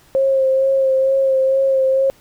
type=tone with vibrato; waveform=sine; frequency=534 Hz; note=C5; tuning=35 cents sharp; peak=-12 dBFS; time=0.15-2.1 s; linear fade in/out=0 ms; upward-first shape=sine; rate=2.2 Hz; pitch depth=21 cents each way; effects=pink hiss -51 dBFS RMS until 2.2 s